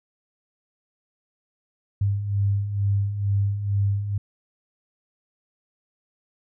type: beating tone pair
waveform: sine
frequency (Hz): 98.6 / 100.8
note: G2 / G2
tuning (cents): +11 / +49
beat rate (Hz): 2.2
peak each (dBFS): -28 / -21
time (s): 2.01-4.18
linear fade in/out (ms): 5
effects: none